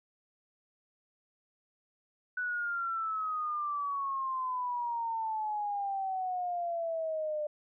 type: exponential sweep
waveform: sine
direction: down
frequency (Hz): 1491 to 596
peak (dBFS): -31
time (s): 2.37-7.47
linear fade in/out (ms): 5
effects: none